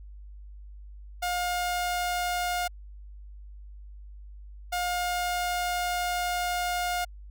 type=tone bursts at uneven times; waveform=sawtooth; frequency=712 Hz; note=F5; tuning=33 cents sharp; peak=-23 dBFS; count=2; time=1.22-2.68 / 4.72-7.05 s; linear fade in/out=10 ms; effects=added 50 Hz sine -42 dBFS peak until 7.3 s